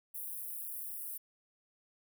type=high-pass noise; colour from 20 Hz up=white; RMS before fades=-42 dBFS; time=0.14-1.18 s; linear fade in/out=10 ms; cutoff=9800 Hz; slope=48 dB/octave; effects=none